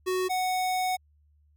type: tone pair in turn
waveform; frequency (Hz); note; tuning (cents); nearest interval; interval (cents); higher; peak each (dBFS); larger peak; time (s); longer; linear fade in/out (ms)
square; 370 / 740; F#4 / F#5; 0 / 0; octave; 1200; second; -26; neither; 0.06-0.29 / 0.29-0.97; second; 20
effects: added 74 Hz sine -60 dBFS peak until 1.56 s